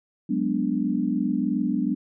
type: chord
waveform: sine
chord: G# half-diminished seventh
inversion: third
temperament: equal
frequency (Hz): 185 / 207.7 / 246.9 / 293.7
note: F#3 / G#3 / B3 / D4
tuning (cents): 0 / 0 / 0 / 0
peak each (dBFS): -29 / -27 / -26 / -27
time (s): 0.29-1.95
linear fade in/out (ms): 10
effects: none